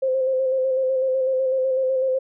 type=tone with vibrato; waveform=sine; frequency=523 Hz; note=C5; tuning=1 cent flat; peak=-18 dBFS; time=0.02-2.19 s; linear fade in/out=10 ms; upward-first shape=square; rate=8 Hz; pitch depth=24 cents each way; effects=none